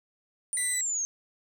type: linear sweep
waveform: sine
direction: down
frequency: 9220 to 6300 Hz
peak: -27 dBFS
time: 0.53-1.05 s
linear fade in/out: 0 ms
type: tone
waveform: sawtooth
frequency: 1988 Hz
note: B6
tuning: 11 cents sharp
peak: -29 dBFS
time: 0.57-0.81 s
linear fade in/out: 2 ms
effects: none